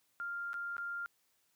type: tone with dropouts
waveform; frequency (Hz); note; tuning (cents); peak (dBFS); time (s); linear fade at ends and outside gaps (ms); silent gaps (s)
sine; 1396.9; F6; 0; -37; 0.2-1.06; 0; 0.532-0.541 / 0.767-0.781
effects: white hiss -75 dBFS RMS until 1.55 s + high-pass 60 Hz 12 dB/octave